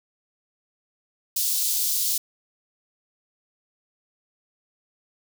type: high-pass noise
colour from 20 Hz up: white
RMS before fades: -24 dBFS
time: 1.36-2.18 s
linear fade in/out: 5 ms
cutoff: 3900 Hz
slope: 24 dB/octave
effects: none